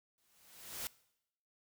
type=noise with exponential growth; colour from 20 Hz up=white; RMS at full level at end=-39 dBFS; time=0.18-0.87 s; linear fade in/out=0 ms; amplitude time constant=150 ms; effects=noise-tail reverb RT60 0.8 s tail -21 dB re dry